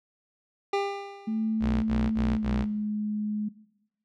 25% pulse tone with exponential decay, 399.2 Hz, G4, 32 cents sharp, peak -19 dBFS, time 0.73-1.61 s, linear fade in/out 5 ms, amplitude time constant 190 ms
sine tone with pitch glide, 220 to 210.8 Hz, A3 to G#3, 0 to +26 cents, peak -26 dBFS, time 1.27-3.49 s, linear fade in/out 10 ms, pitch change -74 cents, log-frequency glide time 2.32-2.51 s
sawtooth tone bursts, 61.74 Hz, B1, in tune, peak -23 dBFS, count 4, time 1.6-2.662 s, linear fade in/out 50 ms, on 240 ms, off 34 ms
effects noise-tail reverb RT60 0.9 s tail -19 dB re dry + low-pass 4000 Hz 12 dB/octave

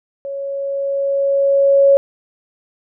sine tone with level ramp, 554.4 Hz, C#5, in tune, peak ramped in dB -23 to -6 dBFS, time 0.25-1.97 s, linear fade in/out 0 ms, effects none

